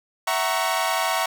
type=chord; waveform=sawtooth; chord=F# dominant seventh; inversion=third; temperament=equal with one note detuned; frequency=659.3 / 750.8 / 932.3 / 1108.7 Hz; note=E5 / F#5 / A#5 / C#6; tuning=0 / +25 / 0 / 0 cents; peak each=-23 dBFS; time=0.27-1.26 s; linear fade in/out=5 ms; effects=none